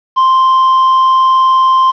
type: tone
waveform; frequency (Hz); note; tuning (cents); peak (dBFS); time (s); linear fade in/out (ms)
triangle; 1046.5; C6; 0; -4; 0.16-1.92; 20
effects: resampled to 11025 Hz + 7-bit